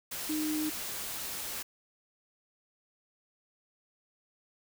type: tone in noise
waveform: sine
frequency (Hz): 307.6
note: D#4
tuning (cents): -20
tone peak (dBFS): -30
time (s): 0.29-0.7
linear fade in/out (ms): 10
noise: white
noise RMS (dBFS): -38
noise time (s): 0.11-1.63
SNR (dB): +5
effects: none